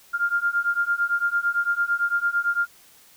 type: beating tone pair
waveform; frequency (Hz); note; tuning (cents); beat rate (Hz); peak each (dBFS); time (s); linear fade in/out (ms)
sine; 1396.9 / 1405.8; F6 / F6; 0 / +11; 8.9; -24 / -23; 0.13-2.67; 20
effects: white hiss -53 dBFS RMS until 3.16 s